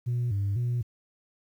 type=tone with vibrato; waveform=sine; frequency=110 Hz; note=A2; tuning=in tune; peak=-23 dBFS; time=0.06-0.83 s; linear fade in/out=20 ms; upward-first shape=square; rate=2 Hz; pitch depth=170 cents each way; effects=tanh soft clip ceiling -23 dBFS + 10-bit